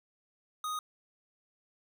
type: tone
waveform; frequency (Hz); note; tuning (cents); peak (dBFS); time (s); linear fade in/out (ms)
square; 1244.5; D#6; 0; -34; 0.64-0.79; 2
effects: none